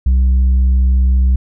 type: tone with tanh clipping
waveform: sine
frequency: 63.9 Hz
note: C2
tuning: 40 cents flat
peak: -9 dBFS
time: 0.06-1.36 s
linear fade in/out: 5 ms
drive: 3 dB
effects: none